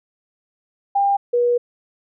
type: tone pair in turn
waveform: sine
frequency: 799 / 483 Hz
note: G5 / B4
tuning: +33 / -39 cents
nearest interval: major sixth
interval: 872 cents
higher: first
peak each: -14 / -14 dBFS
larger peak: neither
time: 0.95-1.17 / 1.33-1.58 s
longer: second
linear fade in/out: 10 ms
effects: none